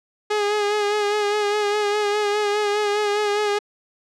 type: tone with vibrato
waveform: sawtooth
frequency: 415.3 Hz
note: G#4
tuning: in tune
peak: -15 dBFS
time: 0.3-3.59 s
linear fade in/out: 10 ms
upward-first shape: sine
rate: 4.9 Hz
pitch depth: 34 cents each way
effects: low-pass 6000 Hz 12 dB/octave